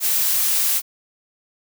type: noise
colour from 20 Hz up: blue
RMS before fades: -19 dBFS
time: 0-0.82 s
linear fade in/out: 50 ms
effects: none